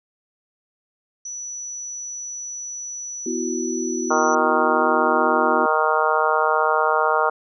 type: tone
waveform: sine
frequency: 5920 Hz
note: F#8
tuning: in tune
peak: -29 dBFS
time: 1.25-4.35 s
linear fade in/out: 5 ms
type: chord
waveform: sine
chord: B suspended fourth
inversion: none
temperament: equal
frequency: 246.9 / 329.6 / 370 Hz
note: B3 / E4 / F#4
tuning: 0 / 0 / 0 cents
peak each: -27 dBFS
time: 3.26-5.66 s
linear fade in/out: 5 ms
type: harmonic tone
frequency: 155.56 Hz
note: D#3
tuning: in tune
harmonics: 3 / 4 / 5 / 6 / 7 / 8 / 9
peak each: -24 / -24 / -24 / -24 / -24 / -24 / -24 dBFS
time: 4.1-7.3 s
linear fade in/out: 10 ms
effects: none